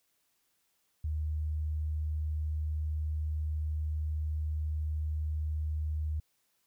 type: tone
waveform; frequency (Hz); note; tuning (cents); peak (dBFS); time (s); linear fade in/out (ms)
sine; 76.8; D#2; -22; -30; 1.04-6.2; 5
effects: white hiss -75 dBFS RMS until 6.66 s